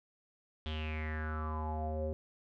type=tone with low-pass filter sweep; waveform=square; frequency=77.78 Hz; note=D#2; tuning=in tune; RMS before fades=-37 dBFS; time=0.66-2.13 s; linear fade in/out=0 ms; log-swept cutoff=3400 to 480 Hz; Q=7.4; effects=none